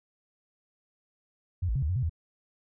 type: tone with pitch steps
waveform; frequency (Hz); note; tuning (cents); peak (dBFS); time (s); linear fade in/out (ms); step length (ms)
sine; 89.4 / 56 / 134.7 / 75 / 91.6 / 128.1 / 82; F2 / A1 / C#3 / D2 / F#2 / C3 / E2; +41 / +31 / -49 / +37 / -17 / -36 / -9; -25; 1.62-2.096; 10; 68
effects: none